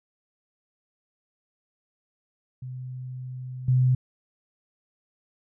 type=tone with level steps; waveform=sine; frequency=127.6 Hz; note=C3; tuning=43 cents flat; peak=-33 / -17 dBFS; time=2.62-3.95 s; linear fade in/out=5 ms; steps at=3.68 s; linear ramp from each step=5 ms; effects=none